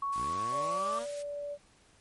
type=tone with pitch glide; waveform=sine; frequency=1113 to 1166.3 Hz; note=C#6 to D6; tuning=+7 to -12 cents; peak=-30 dBFS; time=0.02-0.99 s; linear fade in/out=5 ms; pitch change=+81 cents; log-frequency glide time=0.68-0.86 s
type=high-pass noise; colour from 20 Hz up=white; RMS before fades=-48 dBFS; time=0.12-1.23 s; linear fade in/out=10 ms; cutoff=1400 Hz; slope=24 dB/octave
type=linear sweep; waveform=10% pulse; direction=up; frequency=46.73 to 246.9 Hz; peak=-33 dBFS; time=0.14-1.07 s; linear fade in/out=50 ms
type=tone; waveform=sine; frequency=579 Hz; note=D5; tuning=25 cents flat; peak=-35 dBFS; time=0.51-1.58 s; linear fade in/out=50 ms
effects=pink hiss -63 dBFS RMS until 2 s + MP3 48 kbps